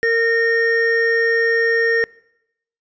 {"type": "tone pair together", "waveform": "triangle", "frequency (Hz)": [460, 1840], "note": ["A#4", "A#6"], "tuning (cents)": [-23, -23], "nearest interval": "2 octaves", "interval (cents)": 2400, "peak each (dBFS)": -15, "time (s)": [0.03, 2.04], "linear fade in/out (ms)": 0, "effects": ["noise-tail reverb RT60 0.8 s tail -23 dB re dry", "resampled to 16000 Hz"]}